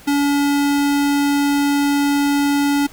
square tone, 285 Hz, C#4, 48 cents sharp, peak -15 dBFS, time 0.07-2.87 s, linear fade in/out 10 ms, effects pink hiss -43 dBFS RMS until 2.92 s

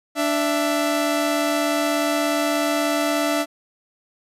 sawtooth tone pair together, 293.7 / 664.1 Hz, D4 / E5, 0 / +13 cents, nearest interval octave + major second, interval 1413 cents, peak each -18 dBFS, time 0.15-3.46 s, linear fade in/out 50 ms, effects resampled to 32000 Hz

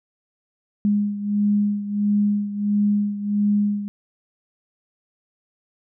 sine beating tone pair, 205.4 / 206.9 Hz, G#3 / G#3, -19 / -6 cents, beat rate 1.5 Hz, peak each -19 / -24 dBFS, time 0.85-3.88 s, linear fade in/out 0 ms, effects none

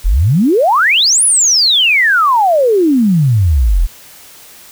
sine exponential two-way sweep, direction up then down, 36.71 to 10548 to 36.71 Hz, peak -7 dBFS, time 0.04-3.87 s, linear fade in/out 20 ms, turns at 1.24 s, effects white hiss -38 dBFS RMS until 4.71 s

